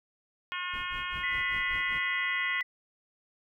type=harmonic tone; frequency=359.3 Hz; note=F4; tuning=49 cents sharp; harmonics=3 / 4 / 5 / 6 / 7 / 8 / 9; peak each=-38 / -39 / -40 / -41 / -41 / -42 / -43 dBFS; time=0.52-2.61 s; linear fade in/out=0 ms
type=noise with tremolo; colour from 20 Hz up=brown; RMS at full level=-43 dBFS; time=0.73-1.99 s; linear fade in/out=5 ms; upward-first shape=sine; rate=5.1 Hz; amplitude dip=95%
type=tone; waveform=sine; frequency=1997 Hz; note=B6; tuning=19 cents sharp; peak=-29 dBFS; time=1.23-2.63 s; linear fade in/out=10 ms
effects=none